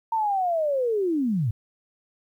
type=linear sweep; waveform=sine; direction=down; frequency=918 to 98 Hz; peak=-21 dBFS; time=0.12-1.51 s; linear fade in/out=5 ms; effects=10-bit